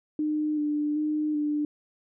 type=tone with vibrato; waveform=sine; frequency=300.5 Hz; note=D4; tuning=40 cents sharp; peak=-24 dBFS; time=0.19-1.65 s; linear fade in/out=2 ms; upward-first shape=square; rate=1.3 Hz; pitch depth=19 cents each way; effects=none